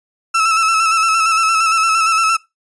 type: tone with vibrato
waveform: 35% pulse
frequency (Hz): 1318.5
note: E6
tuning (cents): 0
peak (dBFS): -10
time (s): 0.34-2.37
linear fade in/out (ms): 10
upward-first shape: square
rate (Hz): 8.7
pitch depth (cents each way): 31
effects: noise-tail reverb RT60 0.2 s tail -21 dB re dry + resampled to 22050 Hz